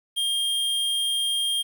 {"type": "tone", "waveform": "square", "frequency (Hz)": 3214, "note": "G7", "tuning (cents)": 43, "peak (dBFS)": -23, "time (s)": [0.16, 1.63], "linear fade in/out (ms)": 20, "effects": ["9-bit"]}